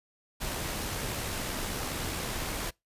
pink noise with amplitude modulation, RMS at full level -33 dBFS, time 0.4-2.71 s, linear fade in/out 20 ms, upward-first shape sine, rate 70 Hz, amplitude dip 25%, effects noise-tail reverb RT60 0.2 s tail -25 dB re dry + resampled to 32000 Hz

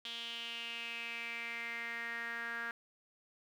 sawtooth tone with band-pass filter sweep, 233.1 Hz, A#3, in tune, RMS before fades -42 dBFS, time 0.05-2.71 s, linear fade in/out 2 ms, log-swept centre 3300 to 1600 Hz, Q 6.1, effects 11-bit

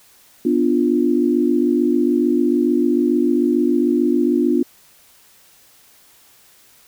sine chord, B diminished, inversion none, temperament equal, 246.9 / 293.7 / 349.2 Hz, B3 / D4 / F4, 0 / 0 / 0 cents, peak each -18 dBFS, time 0.45-4.63 s, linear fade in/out 5 ms, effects white hiss -51 dBFS RMS until 6.87 s

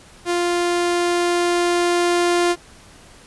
sawtooth tone with level ramp, 349.2 Hz, F4, in tune, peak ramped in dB -14 to -11 dBFS, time 0.25-2.56 s, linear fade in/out 50 ms, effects pink hiss -46 dBFS RMS until 3.26 s + resampled to 24000 Hz

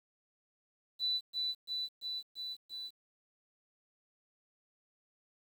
sine tone with echo, 3980 Hz, B7, 13 cents sharp, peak -30 dBFS, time 0.99-1.21 s, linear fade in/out 50 ms, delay 340 ms, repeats 5, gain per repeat -2 dB, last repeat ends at 2.91 s, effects 10-bit

